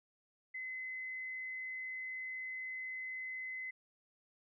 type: tone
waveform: sine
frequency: 2039 Hz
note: C7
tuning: 45 cents flat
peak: -40 dBFS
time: 0.54-3.71 s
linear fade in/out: 10 ms
effects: none